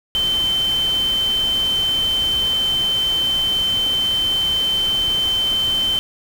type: tone in noise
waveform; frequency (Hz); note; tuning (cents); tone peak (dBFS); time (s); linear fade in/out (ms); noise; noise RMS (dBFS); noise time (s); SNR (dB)
sine; 3088; G7; -27; -16; 0.15-5.99; 0; pink; -31; 0.15-5.99; +12
effects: none